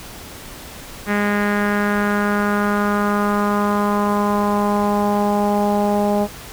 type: tone with low-pass filter sweep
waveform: sawtooth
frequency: 205.5 Hz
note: G#3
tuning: 18 cents flat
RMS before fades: -18 dBFS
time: 1.06-6.28 s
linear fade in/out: 50 ms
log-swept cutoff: 1900 to 730 Hz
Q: 3.3
effects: pink hiss -36 dBFS RMS until 6.52 s